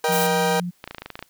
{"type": "chord", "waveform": "30% pulse", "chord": "Eb major", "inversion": "second", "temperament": "equal with one note detuned", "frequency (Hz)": [474.9, 622.3, 784], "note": ["Bb4", "Eb5", "G5"], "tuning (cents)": [32, 0, 0], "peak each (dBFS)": [-19, -25, -21], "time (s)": [0.04, 0.6], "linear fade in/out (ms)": 2}
{"type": "tone", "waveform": "sine", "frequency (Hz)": 176.6, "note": "F3", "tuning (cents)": 20, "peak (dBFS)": -25, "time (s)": [0.08, 0.71], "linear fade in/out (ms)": 20}
{"type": "noise", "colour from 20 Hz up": "blue", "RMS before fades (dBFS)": -27, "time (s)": [0.12, 0.27], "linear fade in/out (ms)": 5}
{"type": "clicks", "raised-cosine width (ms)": 0.3, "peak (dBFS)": -17, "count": 11, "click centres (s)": [0.841, 0.876, 0.91, 0.947, 0.983, 1.02, 1.06, 1.103, 1.155, 1.192, 1.226]}
{"effects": ["white hiss -61 dBFS RMS until 1.29 s"]}